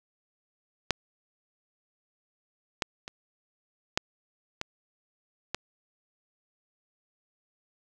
clicks, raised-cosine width 0.2 ms, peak -6 / -9 / -21 / -6 / -14 / -12 dBFS, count 6, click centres 0.907 / 2.822 / 3.079 / 3.975 / 4.614 / 5.546 s, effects none

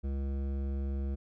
sine tone with hard clipping, 68.5 Hz, C#2, 20 cents flat, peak -33 dBFS, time 0.03-1.16 s, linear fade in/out 20 ms, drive 13 dB, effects none

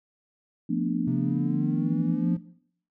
sine chord, B half-diminished seventh, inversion second, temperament equal with one note detuned, 174.61 / 224.9 / 246.9 / 293.7 Hz, F3 / A3 / B3 / D4, 0 / +38 / 0 / 0 cents, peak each -29 dBFS, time 0.69-2.36 s, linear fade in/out 10 ms
triangle linear sweep, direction up, 130.81 to 176 Hz, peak -26 dBFS, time 1.07-2.37 s, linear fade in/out 5 ms
effects noise-tail reverb RT60 0.6 s tail -17 dB re dry

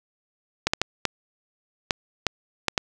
clicks, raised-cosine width 0.2 ms, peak -3 dBFS, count 8, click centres 0.67 / 0.735 / 0.816 / 1.053 / 1.908 / 2.267 / 2.683 / 2.778 s, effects none

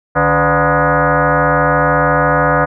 sine tone with frequency modulation, 370 Hz, F#4, in tune, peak -9 dBFS, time 0.15-2.66 s, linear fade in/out 20 ms, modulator 218 Hz, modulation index 5.6, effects none

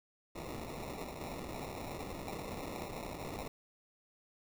white noise with sample-and-hold, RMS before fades -43 dBFS, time 0.35-3.48 s, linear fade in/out 5 ms, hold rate 1575 Hz, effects none

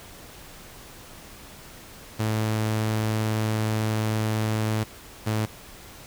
sawtooth tone pair in turn, 109 / 108.56 Hz, A2 / A2, -16 / -23 cents, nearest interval unison, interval 7 cents, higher first, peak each -19 dBFS, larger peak neither, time 2.19-4.84 / 5.26-5.46 s, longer first, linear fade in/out 10 ms, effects pink hiss -45 dBFS RMS until 6.06 s

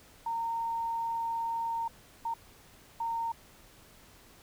sine tone bursts at uneven times, 919 Hz, A#5, 25 cents flat, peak -30 dBFS, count 3, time 0.26-1.88 / 2.25-2.34 / 3-3.32 s, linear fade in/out 5 ms, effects pink hiss -57 dBFS RMS until 4.42 s

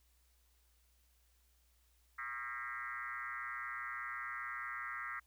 sine tone with frequency modulation, 1604 Hz, G6, 39 cents sharp, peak -40 dBFS, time 2.18-5.2 s, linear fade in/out 10 ms, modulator 125 Hz, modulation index 3.6, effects added 60 Hz sine -70 dBFS peak until 5.26 s + white hiss -75 dBFS RMS until 5.26 s

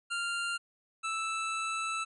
25% pulse tone pair in turn, 1393 / 1318.6 Hz, F6 / E6, -5 / 0 cents, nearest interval minor second, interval 95 cents, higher first, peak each -28 dBFS, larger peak neither, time 0.1-0.58 / 1.03-2.05 s, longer second, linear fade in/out 20 ms, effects resampled to 24000 Hz

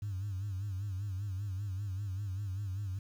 sine tone with vibrato, 98 Hz, G2, in tune, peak -33 dBFS, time 0.02-2.99 s, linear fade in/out 5 ms, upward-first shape sine, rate 5.1 Hz, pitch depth 110 cents each way, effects tanh soft clip ceiling -31 dBFS + 10-bit

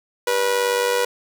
sawtooth tone with amplitude modulation, 486.6 Hz, B4, 26 cents flat, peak -11 dBFS, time 0.27-1.05 s, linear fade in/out 5 ms, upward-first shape sine, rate 98.5 Hz, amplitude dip 65%, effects none

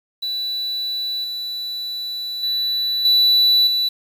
triangle tone with level steps, 3960 Hz, B7, 4 cents sharp, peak -20 / -23 / -17 / -10 / -15 dBFS, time 0.22-3.89 s, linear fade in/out 10 ms, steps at 1.24 / 2.43 / 3.05 / 3.67 s, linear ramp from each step 2 ms, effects 7-bit

